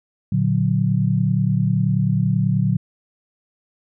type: chord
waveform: sine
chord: Bb augmented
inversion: none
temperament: equal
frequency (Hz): 116.54 / 146.83 / 185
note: Bb2 / D3 / F#3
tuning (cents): 0 / 0 / 0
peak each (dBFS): -20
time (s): 0.32-2.77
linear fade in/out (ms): 5
effects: none